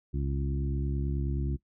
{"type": "harmonic tone with a mistuned harmonic", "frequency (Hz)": 69.3, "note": "C#2", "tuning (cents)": 0, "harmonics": [1, 2, 3, 4, 5], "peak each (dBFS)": [-30, -32, -40, -40, -41], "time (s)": [0.13, 1.57], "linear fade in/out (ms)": 20, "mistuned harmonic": 1, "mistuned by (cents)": -26, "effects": ["noise-tail reverb RT60 0.1 s tail -19 dB re dry"]}